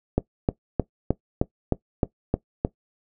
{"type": "click train", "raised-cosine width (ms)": 2, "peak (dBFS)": -6, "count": 9, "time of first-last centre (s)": [0.18, 2.649], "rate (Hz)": 3.24, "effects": ["noise-tail reverb RT60 0.1 s tail -18 dB re dry"]}